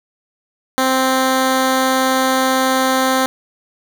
10% pulse tone, 261.6 Hz, C4, in tune, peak -5 dBFS, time 0.78-3.26 s, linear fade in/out 0 ms, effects none

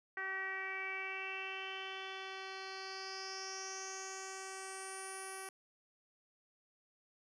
10% pulse tone with low-pass filter sweep, 382.7 Hz, G4, 42 cents flat, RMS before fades -44 dBFS, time 0.17-5.49 s, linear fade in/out 2 ms, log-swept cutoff 1800 to 11000 Hz, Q 6.3, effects none

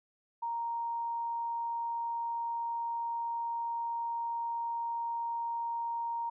sine tone, 932.3 Hz, A#5, in tune, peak -32 dBFS, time 0.42-6.3 s, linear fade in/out 10 ms, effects none

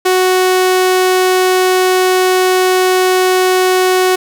sawtooth tone, 370 Hz, F#4, in tune, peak -5 dBFS, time 0.05-4.16 s, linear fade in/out 10 ms, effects 7-bit

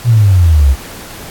sine exponential sweep, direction down, 123.47 to 64 Hz, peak -4 dBFS, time 0.04-0.76 s, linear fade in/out 50 ms, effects pink hiss -30 dBFS RMS until 1.3 s + AAC 64 kbps

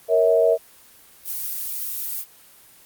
sine chord, A# diminished, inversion none, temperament equal with one note detuned, 466.2 / 554.4 / 647.6 Hz, A#4 / C#5 / E5, 0 / 0 / -31 cents, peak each -18 / -22 / -17 dBFS, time 0.08-0.58 s, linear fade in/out 50 ms
violet noise, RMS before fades -28 dBFS, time 1.24-2.25 s, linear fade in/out 50 ms
effects white hiss -50 dBFS RMS until 2.85 s + Opus 24 kbps

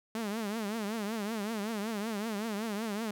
sawtooth tone with vibrato, 214.5 Hz, A3, 44 cents flat, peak -29 dBFS, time 0.15-3.11 s, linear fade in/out 2 ms, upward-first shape triangle, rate 5.3 Hz, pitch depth 160 cents each way, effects none

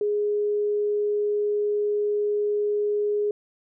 sine tone, 415.3 Hz, G#4, in tune, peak -21 dBFS, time 0.01-3.31 s, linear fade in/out 2 ms, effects none

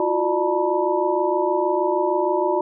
sine tone cluster, 337.2 / 363.6 / 597 / 888 / 966 Hz, E4 / F#4 / D5 / A5 / B5, +39 / -30 / +28 / +16 / -39 cents, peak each -27 / -22 / -23 / -26 / -25 dBFS, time 0-2.61 s, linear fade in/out 2 ms, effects none

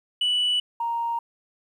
sine tone pair in turn, 2960 / 932.3 Hz, F#7 / A#5, 0 / 0 cents, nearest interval octave + minor sixth, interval 2000 cents, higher first, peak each -18 / -23 dBFS, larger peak first, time 0.21-0.6 / 0.8-1.19 s, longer neither, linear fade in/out 5 ms, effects tanh soft clip ceiling -18 dBFS + 10-bit

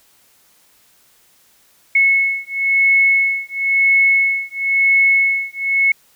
sine beating tone pair, 2193 / 2193.98 Hz, C#7 / C#7, -19 / -18 cents, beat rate 0.98 Hz, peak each -15 dBFS, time 1.95-5.92 s, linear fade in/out 5 ms, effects white hiss -54 dBFS RMS until 6.15 s

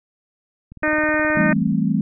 click train, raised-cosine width 5 ms, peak -27 dBFS, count 20, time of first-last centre 0.72-1.725 s, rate 18.9 Hz
harmonic tone, 306 Hz, D#4, 29 cents flat, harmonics 1 / 2 / 3 / 4 / 5 / 6 / 7 / 8, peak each -22 / -22 / -30 / -28 / -24 / -22 / -32 / -31 dBFS, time 0.83-1.53 s, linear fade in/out 2 ms
sine chord, A minor seventh, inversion second, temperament equal, 164.81 / 196 / 220 / 261.6 Hz, E3 / G3 / A3 / C4, 0 / 0 / 0 / 0 cents, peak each -22 / -21 / -21 / -24 dBFS, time 1.37-2.01 s, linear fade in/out 2 ms
effects none

